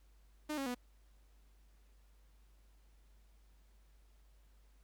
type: tone with pitch steps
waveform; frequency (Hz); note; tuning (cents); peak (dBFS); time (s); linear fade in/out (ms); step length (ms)
sawtooth; 303.1 / 273.2 / 246.2; D#4 / C#4 / B3; -45 / -25 / -5; -33; 0.49-0.748; 10; 86
effects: added 50 Hz sine -62 dBFS peak until 4.83 s + pink hiss -75 dBFS RMS until 4.83 s